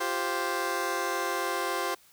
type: chord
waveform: 15% pulse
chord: F suspended second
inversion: none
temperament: just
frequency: 349.2 / 392.9 / 523.8 Hz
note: F4 / G4 / C5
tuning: 0 / +4 / +2 cents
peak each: -27 dBFS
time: 0-1.95 s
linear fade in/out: 10 ms
effects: white hiss -59 dBFS RMS until 2.12 s